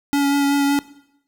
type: tone with vibrato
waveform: square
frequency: 282.2 Hz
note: C#4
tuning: 31 cents sharp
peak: -16 dBFS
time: 0.13-0.79 s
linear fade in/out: 0 ms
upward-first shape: sine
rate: 5.3 Hz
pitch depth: 13 cents each way
effects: noise-tail reverb RT60 0.8 s tail -19 dB re dry